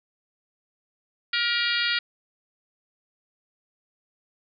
harmonic tone with a mistuned harmonic, 472.3 Hz, A#4, 23 cents sharp, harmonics 3 / 4 / 5 / 6 / 7 / 8 / 9 / 10, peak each -28 / -29 / -30 / -31 / -31 / -32 / -33 / -33 dBFS, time 1.33-1.99 s, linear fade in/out 5 ms, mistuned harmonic 4, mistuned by +22 cents, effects none

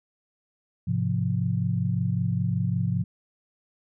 sine chord, F minor, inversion first, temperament equal with one note detuned, 105.52 / 130.81 / 174.61 Hz, Ab2 / C3 / F3, +28 / 0 / 0 cents, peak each -27 dBFS, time 0.87-3.04 s, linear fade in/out 10 ms, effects none

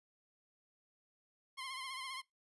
15% pulse tone with vibrato, 1053 Hz, C6, 11 cents sharp, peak -36 dBFS, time 1.57-2.22 s, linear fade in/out 20 ms, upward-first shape triangle, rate 15 Hz, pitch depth 69 cents each way, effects noise-tail reverb RT60 0.2 s tail -24 dB re dry + resampled to 24000 Hz

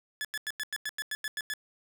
sawtooth tone bursts, 1717 Hz, A6, 43 cents flat, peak -28 dBFS, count 11, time 0.21-1.537 s, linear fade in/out 0 ms, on 37 ms, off 92 ms, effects none

